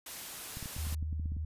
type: noise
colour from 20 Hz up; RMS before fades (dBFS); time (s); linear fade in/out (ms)
white; -43; 0.06-0.95; 5
type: clicks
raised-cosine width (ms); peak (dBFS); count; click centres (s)
5; -30; 12; 0.571 / 0.627 / 0.658 / 0.765 / 0.869 / 0.926 / 1.027 / 1.128 / 1.197 / 1.258 / 1.32 / 1.367
type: tone with vibrato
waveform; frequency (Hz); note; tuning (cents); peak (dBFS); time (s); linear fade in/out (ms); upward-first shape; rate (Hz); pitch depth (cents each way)
sine; 77.78; D#2; 0; -33; 0.78-1.45; 5; triangle; 3.3; 10
effects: resampled to 32000 Hz